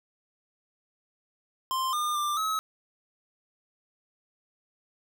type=tone with pitch steps; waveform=square; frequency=1047 / 1210 / 1187 / 1284 Hz; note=C6 / D#6 / D6 / E6; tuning=+1 / -49 / +18 / -46 cents; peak=-27 dBFS; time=1.71-2.59 s; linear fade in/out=0 ms; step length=220 ms; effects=none